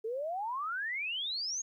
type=exponential sweep; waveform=sine; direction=up; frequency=427.6 to 6700 Hz; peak=-33 dBFS; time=0.04-1.62 s; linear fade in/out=10 ms; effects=12-bit